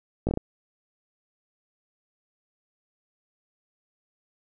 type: slowing click train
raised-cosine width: 2 ms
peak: -12 dBFS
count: 5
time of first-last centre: 0.27-0.374 s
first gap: 18 ms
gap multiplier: 1.25
effects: none